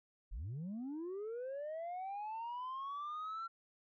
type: linear sweep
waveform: sine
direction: up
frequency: 34.81 to 1364 Hz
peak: -38 dBFS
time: 0.31-3.48 s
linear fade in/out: 20 ms
effects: tanh soft clip ceiling -39 dBFS